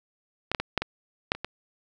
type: clicks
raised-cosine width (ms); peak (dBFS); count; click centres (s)
0.3; -13 / -8 / -12 / -7 / -12 / -6 / -22 / -15; 8; 0.516 / 0.548 / 0.6 / 0.777 / 0.82 / 1.319 / 1.35 / 1.446
effects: none